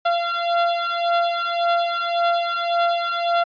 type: beating tone pair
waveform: 30% pulse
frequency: 686 / 687.8 Hz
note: F5 / F5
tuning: -31 / -27 cents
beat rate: 1.8 Hz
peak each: -19 dBFS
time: 0.05-3.44 s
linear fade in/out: 10 ms
effects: resampled to 11025 Hz

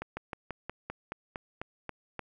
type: slowing click train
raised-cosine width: 0.5 ms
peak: -21 dBFS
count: 11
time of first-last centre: 0.02-2.193 s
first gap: 150 ms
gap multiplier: 1.08
effects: none

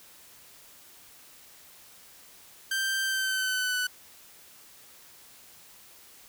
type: tone with pitch glide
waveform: sawtooth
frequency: 1568 to 1492.9 Hz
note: G6 to F#6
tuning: 0 to +15 cents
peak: -23 dBFS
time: 2.71-3.87 s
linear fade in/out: 5 ms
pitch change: -85 cents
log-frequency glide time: 3.03-3.76 s
effects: white hiss -53 dBFS RMS until 6.28 s

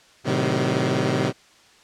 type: chord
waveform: 15% pulse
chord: A diminished seventh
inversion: none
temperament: equal with one note detuned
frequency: 110 / 130.81 / 155.56 / 189.54 Hz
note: A2 / C3 / Eb3 / Gb3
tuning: 0 / 0 / 0 / +42 cents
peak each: -22 / -17 / -20 / -20 dBFS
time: 0.24-1.33 s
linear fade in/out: 50 ms
effects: white hiss -53 dBFS RMS until 1.83 s + low-pass 6000 Hz 12 dB/octave

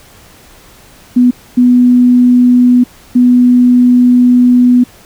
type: tone bursts at uneven times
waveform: sine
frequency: 246.9 Hz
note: B3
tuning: in tune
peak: -3 dBFS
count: 3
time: 1.16-1.31 / 1.57-2.84 / 3.15-4.84 s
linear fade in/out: 10 ms
effects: pink hiss -40 dBFS RMS until 5.05 s

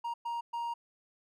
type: tone bursts at uneven times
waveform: triangle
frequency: 939 Hz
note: A#5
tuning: 12 cents sharp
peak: -31 dBFS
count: 3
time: 0.04-0.14 / 0.25-0.41 / 0.53-0.74 s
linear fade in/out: 10 ms
effects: none

